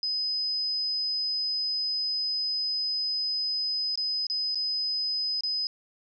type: tone with dropouts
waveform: sine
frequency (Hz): 5030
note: D#8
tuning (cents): +18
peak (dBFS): -26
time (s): 0.03-5.67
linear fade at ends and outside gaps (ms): 1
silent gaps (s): 3.956-3.975 / 4.268-4.299 / 4.547-4.555 / 5.408-5.435
effects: none